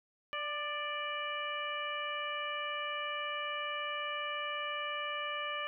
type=harmonic tone with a mistuned harmonic; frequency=587.3 Hz; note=D5; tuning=in tune; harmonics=1 / 2 / 3 / 4 / 5; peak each=-43 / -39 / -42 / -42 / -42 dBFS; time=0.33-5.67 s; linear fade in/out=0 ms; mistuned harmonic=2; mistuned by=+24 cents; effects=none